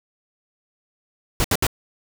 pink noise bursts, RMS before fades -19 dBFS, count 3, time 1.4-1.667 s, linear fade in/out 0 ms, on 43 ms, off 69 ms, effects none

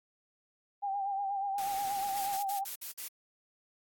sine tone with vibrato, 793 Hz, G5, 20 cents sharp, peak -31 dBFS, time 0.82-2.65 s, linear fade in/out 20 ms, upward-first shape sine, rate 8.3 Hz, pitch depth 46 cents each way
white noise, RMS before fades -43 dBFS, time 1.58-2.37 s, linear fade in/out 2 ms
blue noise bursts, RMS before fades -40 dBFS, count 6, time 2.16-3.085 s, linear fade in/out 10 ms, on 110 ms, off 53 ms
effects AAC 64 kbps

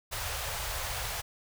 pink band-stop noise, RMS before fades -35 dBFS, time 0.11-1.22 s, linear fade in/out 20 ms, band 110 to 540 Hz, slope 24 dB/octave, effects none

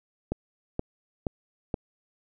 click train, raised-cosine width 2 ms, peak -14 dBFS, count 4, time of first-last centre 0.32-1.742 s, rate 2.11 Hz, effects none

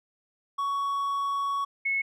triangle / sine tone pair in turn, 1118 / 2191 Hz, C#6 / C#7, +14 / -21 cents, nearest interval octave, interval 1165 cents, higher second, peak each -24 dBFS, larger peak neither, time 0.58-1.65 / 1.85-2.02 s, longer first, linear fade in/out 10 ms, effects none

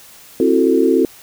sine chord, F# half-diminished seventh, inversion second, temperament just, 266.4 / 333 / 370 / 444 Hz, C4 / E4 / F#4 / A4, +31 / +18 / 0 / +16 cents, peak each -16 dBFS, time 0.4-1.05 s, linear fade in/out 2 ms, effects white hiss -42 dBFS RMS until 1.22 s

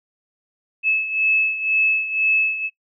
sine beating tone pair, 2600 / 2602 Hz, E7 / E7, -24 / -23 cents, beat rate 2 Hz, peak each -18 / -23 dBFS, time 0.83-2.7 s, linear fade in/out 50 ms, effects noise-tail reverb RT60 0.1 s tail -17 dB re dry

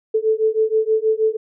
sine beating tone pair, 435.5 / 441.8 Hz, A4 / A4, -18 / +7 cents, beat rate 6.3 Hz, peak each -18 dBFS, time 0.14-1.37 s, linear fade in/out 10 ms, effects none

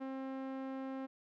sawtooth tone with low-pass filter, 266 Hz, C4, 29 cents sharp, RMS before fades -42 dBFS, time 0-1.07 s, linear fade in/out 20 ms, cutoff 1500 Hz, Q 0.57, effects none

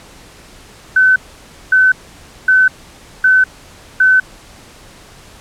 sine tone bursts, 1518 Hz, F#6, 44 cents sharp, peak -6 dBFS, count 5, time 0.96-4.2 s, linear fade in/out 5 ms, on 200 ms, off 560 ms, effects pink hiss -40 dBFS RMS until 5.4 s + low-pass 10000 Hz 12 dB/octave

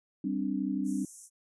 sine chord, G suspended fourth, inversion none, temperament equal, 196 / 261.6 / 293.7 Hz, G3 / C4 / D4, 0 / 0 / 0 cents, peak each -33 dBFS, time 0.24-1.05 s, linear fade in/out 5 ms
white high-pass noise, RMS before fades -46 dBFS, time 0.84-1.3 s, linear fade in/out 50 ms, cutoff 5800 Hz, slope 96 dB/octave
effects resampled to 24000 Hz

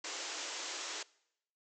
white band-pass noise, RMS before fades -42 dBFS, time 0.04-1.03 s, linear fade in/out 5 ms, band 290 to 7500 Hz, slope 96 dB/octave, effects noise-tail reverb RT60 0.8 s tail -23 dB re dry

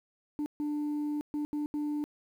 sine tone bursts at uneven times, 296.2 Hz, D4, 15 cents sharp, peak -27 dBFS, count 5, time 0.39-0.46 / 0.6-1.21 / 1.34-1.45 / 1.53-1.66 / 1.74-2.04 s, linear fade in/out 0 ms, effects tanh soft clip ceiling -29 dBFS + 10-bit

